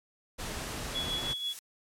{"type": "noise", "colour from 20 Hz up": "pink", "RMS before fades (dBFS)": -37, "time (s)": [0.38, 1.34], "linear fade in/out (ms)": 20}
{"type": "noise with exponential growth", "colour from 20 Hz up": "blue", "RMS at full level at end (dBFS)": -39, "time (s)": [0.62, 1.59], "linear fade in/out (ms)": 1, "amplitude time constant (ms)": 210}
{"type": "tone with tremolo", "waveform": "sine", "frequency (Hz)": 3374, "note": "G#7", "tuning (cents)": 27, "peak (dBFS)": -29, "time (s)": [0.94, 1.54], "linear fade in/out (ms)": 20, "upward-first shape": "triangle", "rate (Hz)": 6.1, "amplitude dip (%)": 60}
{"effects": ["low-pass 11000 Hz 12 dB/octave", "MP3 96 kbps"]}